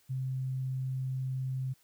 sine tone, 130.81 Hz, C3, in tune, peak -31 dBFS, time 0.09-1.74 s, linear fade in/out 20 ms, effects white hiss -67 dBFS RMS until 1.83 s

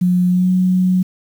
sine tone with pitch glide, 180 to 183.89 Hz, F#3 to F#3, -47 to -10 cents, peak -11 dBFS, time 0.01-1.03 s, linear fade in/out 10 ms, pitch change +37 cents, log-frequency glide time 0.3-0.5 s, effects 7-bit

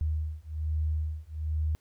sine beating tone pair, 76.9 / 78.1 Hz, D#2 / D#2, -20 / +7 cents, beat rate 1.2 Hz, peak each -31 dBFS, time 0.01-1.75 s, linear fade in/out 0 ms, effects pink hiss -70 dBFS RMS until 1.8 s

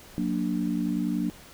sine chord, Gb augmented, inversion none, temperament equal with one note detuned, 182.45 / 233.1 / 293.7 Hz, Gb3 / Bb3 / D4, -24 / 0 / 0 cents, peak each -29 dBFS, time 0.18-1.3 s, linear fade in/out 0 ms, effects pink hiss -49 dBFS RMS until 1.53 s

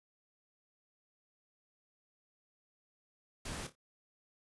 pink noise with echo, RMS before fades -42 dBFS, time 3.45-3.67 s, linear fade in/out 5 ms, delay 28 ms, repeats 3, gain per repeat -11 dB, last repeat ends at 3.754 s, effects resampled to 24000 Hz

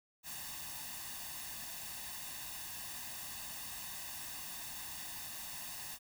white noise with comb filter, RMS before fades -45 dBFS, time 0.23-5.99 s, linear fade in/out 50 ms, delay 1.1 ms, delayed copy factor +0.7, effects none

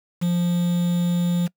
triangle tone with quantisation, 174.61 Hz, F3, in tune, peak -16 dBFS, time 0.21-1.48 s, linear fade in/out 20 ms, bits 6, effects noise-tail reverb RT60 0.1 s tail -23 dB re dry

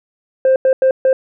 sine tone bursts at uneven times, 525 Hz, C5, 6 cents sharp, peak -6 dBFS, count 4, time 0.45-0.56 / 0.65-0.73 / 0.82-0.91 / 1.05-1.13 s, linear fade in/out 2 ms, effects tanh soft clip ceiling -7 dBFS

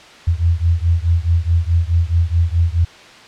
sine beating tone pair, 82.41 / 87.11 Hz, E2 / F2, 0 / -4 cents, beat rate 4.7 Hz, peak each -15 / -16 dBFS, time 0.27-2.85 s, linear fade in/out 10 ms, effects white hiss -40 dBFS RMS until 3.27 s + low-pass 4000 Hz 12 dB/octave

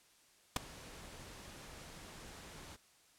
pink noise with ADSR envelope, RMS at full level -28 dBFS, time 0.56-2.77 s, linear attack 4 ms, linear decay 8 ms, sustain -24 dB, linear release 24 ms, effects white hiss -67 dBFS RMS until 3.18 s + low-pass 10000 Hz 12 dB/octave

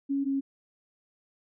sine tone pair in turn, 277.2 / 273.5 Hz, C#4 / C#4, 0 / -23 cents, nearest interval unison, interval 23 cents, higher first, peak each -25 dBFS, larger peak neither, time 0.09-0.25 / 0.25-0.41 s, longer neither, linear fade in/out 20 ms, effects none

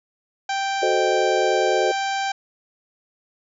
harmonic tone, 784 Hz, G5, in tune, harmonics 1 / 2 / 3 / 4 / 5 / 6 / 7 / 8 / 9, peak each -23 / -29 / -33 / -35 / -37 / -39 / -40 / -41 / -42 dBFS, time 0.49-2.32 s, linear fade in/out 5 ms
sine chord, F# diminished seventh, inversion none, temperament equal with one note detuned, 370 / 440 / 523.3 / 619.4 Hz, F#4 / A4 / C5 / Eb5, 0 / 0 / 0 / -8 cents, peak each -23 / -24 / -24 / -24 dBFS, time 0.82-1.92 s, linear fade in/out 10 ms
effects none

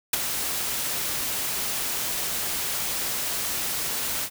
white noise with ADSR envelope, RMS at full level -19 dBFS, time 0.13-4.3 s, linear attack 6 ms, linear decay 17 ms, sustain -9 dB, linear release 62 ms, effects none

